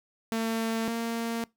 sawtooth tone pair in turn, 225.6 / 230.5 Hz, A3 / A#3, +44 / -19 cents, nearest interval unison, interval 37 cents, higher second, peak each -23 / -25 dBFS, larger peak first, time 0.32-0.88 / 0.88-1.44 s, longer neither, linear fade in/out 0 ms, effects noise-tail reverb RT60 0.2 s tail -23 dB re dry

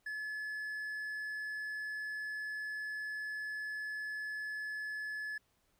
triangle tone, 1715 Hz, A6, 45 cents flat, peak -36 dBFS, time 0.06-5.38 s, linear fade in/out 5 ms, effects pink hiss -75 dBFS RMS until 5.79 s

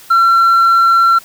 sine tone with tanh clipping, 1358 Hz, F6, 49 cents flat, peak -7 dBFS, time 0.1-1.19 s, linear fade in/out 10 ms, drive 2 dB, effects white hiss -39 dBFS RMS until 1.24 s

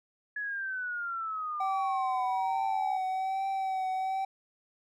sine exponential sweep, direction down, 1700 to 813 Hz, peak -32 dBFS, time 0.36-2.97 s, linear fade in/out 5 ms
triangle tone with vibrato, 764 Hz, G5, 45 cents flat, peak -27 dBFS, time 1.6-4.25 s, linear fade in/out 5 ms, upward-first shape triangle, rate 1.2 Hz, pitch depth 33 cents each way
effects none

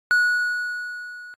triangle tone with level ramp, 1463 Hz, F#6, 20 cents flat, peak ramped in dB -12 to -36 dBFS, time 0.11-1.34 s, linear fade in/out 0 ms, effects AAC 48 kbps

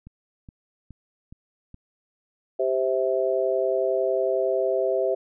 click train, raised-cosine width 5 ms, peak -30 dBFS, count 5, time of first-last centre 0.07-1.744 s, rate 2.39 Hz
sine chord, C major, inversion second, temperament just, 392.4 / 523.3 / 654.1 Hz, G4 / C5 / E5, +2 / 0 / -14 cents, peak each -25 dBFS, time 2.59-5.15 s, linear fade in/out 10 ms
effects none

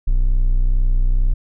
triangle tone, 31.1 Hz, B0, 13 cents sharp, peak -10 dBFS, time 0.07-1.34 s, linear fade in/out 10 ms, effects none

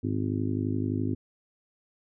harmonic tone, 51.7 Hz, G#1, 7 cents flat, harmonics 2 / 3 / 4 / 5 / 6 / 7 / 8, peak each -30 / -37 / -40 / -30 / -35 / -37 / -43 dBFS, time 0.03-1.15 s, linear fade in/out 10 ms, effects none

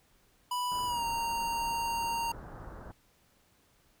square tone with pitch glide, 987.8 to 927 Hz, B5 to A#5, 0 to -10 cents, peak -31 dBFS, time 0.51-2.32 s, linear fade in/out 5 ms, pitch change -110 cents, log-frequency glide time 0.85-1.04 s
pink low-pass noise, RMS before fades -46 dBFS, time 0.71-2.92 s, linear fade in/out 10 ms, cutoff 1600 Hz, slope 48 dB/octave
effects pink hiss -67 dBFS RMS until 4 s

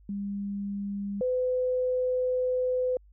sine tone pair in turn, 200.6 / 505.5 Hz, G3 / B4, +40 / +40 cents, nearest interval octave + major third, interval 1600 cents, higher second, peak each -30 / -24 dBFS, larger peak second, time 0.09-1.21 / 1.21-2.97 s, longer second, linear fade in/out 2 ms, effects added 50 Hz sine -53 dBFS peak until 3.12 s

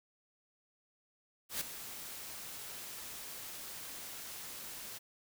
white noise with ADSR envelope, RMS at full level -35 dBFS, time 1.49-4.99 s, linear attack 120 ms, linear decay 7 ms, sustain -11 dB, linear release 18 ms, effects none

